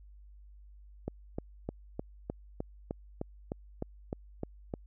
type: click train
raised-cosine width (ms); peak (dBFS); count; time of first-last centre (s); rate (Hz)
2; -21; 13; 1.08-4.739; 3.28
effects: added 50 Hz sine -51 dBFS peak until 4.86 s